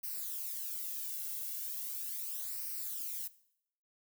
violet noise with flanger, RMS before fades -40 dBFS, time 0.03-3.28 s, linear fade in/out 10 ms, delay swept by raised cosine 0.28 to 1.68 ms, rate 0.38 Hz, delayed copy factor -0.7, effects noise-tail reverb RT60 0.7 s tail -18 dB re dry

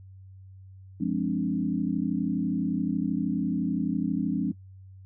sine chord, D half-diminished seventh, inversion first, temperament equal, 174.61 / 207.7 / 261.6 / 293.7 Hz, F3 / Ab3 / C4 / D4, 0 / 0 / 0 / 0 cents, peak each -30 dBFS, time 1-4.52 s, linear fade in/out 10 ms, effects noise-tail reverb RT60 0.1 s tail -20 dB re dry + added 95 Hz sine -45 dBFS peak until 5.05 s

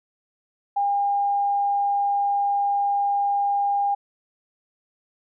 sine tone, 806 Hz, G5, 48 cents sharp, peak -19 dBFS, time 0.76-3.95 s, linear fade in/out 10 ms, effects none

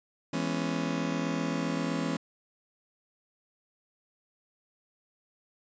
35% pulse chord, C# minor seventh, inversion first, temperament just, 166.31 / 207.9 / 249.5 / 277.2 Hz, E3 / G#3 / B3 / C#4, +16 / +2 / +18 / 0 cents, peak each -32 / -35 / -33 / -32 dBFS, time 0.33-2.17 s, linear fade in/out 5 ms, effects resampled to 16000 Hz

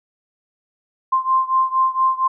sine beating tone pair, 1046.5 / 1050.8 Hz, C6 / C6, 0 / +7 cents, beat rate 4.3 Hz, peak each -17 / -19 dBFS, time 1.12-2.28 s, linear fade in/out 10 ms, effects none

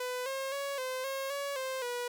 sawtooth tone with pitch steps, 499.9 / 537 / 559 / 515 / 540 / 563 / 524 / 486.7 Hz, B4 / C5 / C#5 / C5 / C#5 / C#5 / C5 / B4, +21 / +45 / +14 / -28 / -45 / +27 / +2 / -25 cents, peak -30 dBFS, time 0-2.08 s, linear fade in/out 5 ms, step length 260 ms, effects none

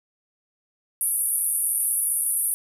pink band-pass noise, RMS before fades -24 dBFS, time 1.01-2.54 s, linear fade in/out 0 ms, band 9400 to 12000 Hz, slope 96 dB/octave, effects none

